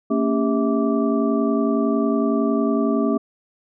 sine tone cluster, 228.2 / 279.1 / 401.6 / 650 / 1165 Hz, A#3 / C#4 / G4 / E5 / D6, -37 / +12 / +42 / -24 / -14 cents, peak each -21 / -21 / -24 / -27 / -30 dBFS, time 0.1-3.18 s, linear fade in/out 10 ms, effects none

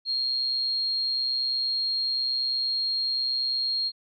sine tone, 4243 Hz, C8, 23 cents sharp, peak -24 dBFS, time 0.05-3.92 s, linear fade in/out 50 ms, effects none

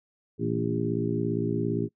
harmonic tone with a mistuned harmonic, 57.5 Hz, A#1, 23 cents flat, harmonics 2 / 3 / 4 / 5 / 6 / 7, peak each -32 / -32 / -32 / -32 / -32 / -32 dBFS, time 0.38-1.89 s, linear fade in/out 50 ms, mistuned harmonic 3, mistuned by -72 cents, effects noise-tail reverb RT60 0.1 s tail -23 dB re dry

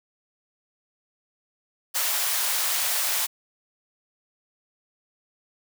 white high-pass noise, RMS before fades -25 dBFS, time 1.94-3.27 s, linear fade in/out 20 ms, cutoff 600 Hz, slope 24 dB/octave, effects none

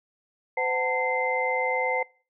sine tone cluster, 511 / 745 / 896 / 2078 Hz, C5 / F#5 / A5 / C7, -41 / +12 / +31 / -12 cents, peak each -28 / -32 / -29 / -28 dBFS, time 0.57-2.03 s, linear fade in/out 5 ms, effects noise-tail reverb RT60 0.4 s tail -24 dB re dry

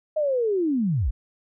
sine linear sweep, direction down, 630 to 40.79 Hz, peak -20 dBFS, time 0.16-1.11 s, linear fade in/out 10 ms, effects none

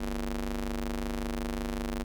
sawtooth ring-modulated tone, 99.8 Hz, G2, 32 cents sharp, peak -24 dBFS, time 0-2.04 s, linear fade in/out 10 ms, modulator 137 Hz, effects none

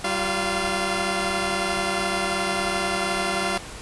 10% pulse tone cluster, 192.9 / 349.7 / 688 Hz, G3 / F4 / F5, -28 / +2 / -26 cents, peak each -19 dBFS, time 0.04-3.58 s, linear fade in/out 5 ms, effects pink hiss -38 dBFS RMS until 3.81 s + resampled to 24000 Hz

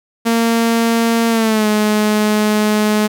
sawtooth tone with pitch glide, 230 to 212.1 Hz, A#3 to G#3, -23 to +37 cents, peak -8 dBFS, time 0.25-3.08 s, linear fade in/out 20 ms, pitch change -140 cents, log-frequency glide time 1.29-1.67 s, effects none

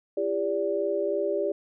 sine tone cluster, 338.2 / 401.3 / 580 Hz, E4 / G4 / D5, +44 / +41 / -22 cents, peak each -32 / -27 / -28 dBFS, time 0.17-1.52 s, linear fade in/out 5 ms, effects none

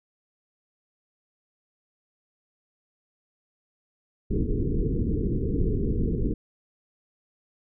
pink low-pass noise, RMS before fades -25 dBFS, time 4.3-6.34 s, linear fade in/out 10 ms, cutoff 460 Hz, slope 96 dB/octave, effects none

